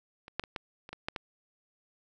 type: clicks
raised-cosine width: 0.3 ms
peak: -30 / -14 / -26 / -19 / -29 / -24 / -16 / -19 dBFS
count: 8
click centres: 0.281 / 0.396 / 0.438 / 0.562 / 0.891 / 0.93 / 1.085 / 1.162 s
effects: none